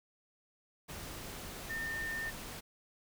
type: tone in noise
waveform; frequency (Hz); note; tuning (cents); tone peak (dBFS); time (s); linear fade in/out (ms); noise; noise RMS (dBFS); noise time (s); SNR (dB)
sine; 1810; A6; +48; -36; 1.69-2.31; 20; pink; -45; 0.88-2.61; +6
effects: none